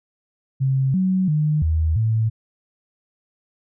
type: tone with pitch steps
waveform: sine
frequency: 133.6 / 187.2 / 151.8 / 79.6 / 111.2 Hz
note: C3 / F#3 / D#3 / D#2 / A2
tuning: +36 / +20 / -42 / +40 / +19 cents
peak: -16 dBFS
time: 0.6-2.3 s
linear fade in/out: 20 ms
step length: 340 ms
effects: none

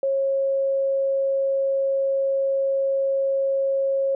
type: tone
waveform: sine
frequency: 544 Hz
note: C#5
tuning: 33 cents flat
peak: -19 dBFS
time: 0.03-4.15 s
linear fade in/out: 2 ms
effects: none

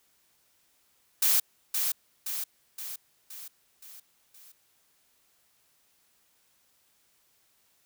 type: noise with echo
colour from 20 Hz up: blue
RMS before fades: -23 dBFS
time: 1.22-1.4 s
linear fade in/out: 5 ms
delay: 520 ms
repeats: 6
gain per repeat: -5 dB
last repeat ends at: 4.52 s
effects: white hiss -68 dBFS RMS until 7.85 s

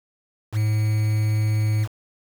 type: tone with quantisation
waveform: triangle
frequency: 107.6 Hz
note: A2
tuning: 38 cents flat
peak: -16 dBFS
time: 0.52-1.88 s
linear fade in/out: 50 ms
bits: 6
effects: none

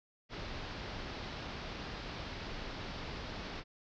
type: low-pass noise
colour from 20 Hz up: pink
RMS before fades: -43 dBFS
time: 0.29-3.64 s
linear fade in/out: 50 ms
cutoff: 5200 Hz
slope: 48 dB/octave
effects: none

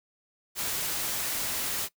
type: noise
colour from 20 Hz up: white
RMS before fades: -31 dBFS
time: 0.55-1.89 s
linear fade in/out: 50 ms
effects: noise-tail reverb RT60 0.1 s tail -20 dB re dry

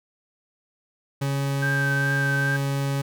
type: tone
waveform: 40% pulse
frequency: 138.8 Hz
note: C#3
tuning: 3 cents sharp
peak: -22 dBFS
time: 1.21-3.02 s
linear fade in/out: 10 ms
type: tone with vibrato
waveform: sine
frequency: 1565 Hz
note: G6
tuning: 3 cents flat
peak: -23 dBFS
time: 1.62-2.57 s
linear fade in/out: 10 ms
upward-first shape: triangle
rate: 2.4 Hz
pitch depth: 27 cents each way
effects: none

